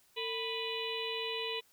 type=harmonic tone with a mistuned harmonic; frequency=493.9 Hz; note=B4; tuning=in tune; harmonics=1 / 2 / 4 / 5 / 6 / 7 / 8; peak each=-39 / -44 / -47 / -42 / -40 / -45 / -44 dBFS; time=0.16-1.61 s; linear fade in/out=20 ms; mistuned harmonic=1; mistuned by=-150 cents; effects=white hiss -67 dBFS RMS until 1.72 s